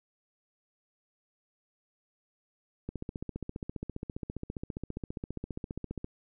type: click train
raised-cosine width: 3 ms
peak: -23 dBFS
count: 48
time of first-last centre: 2.89-6.044 s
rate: 14.9 Hz
effects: none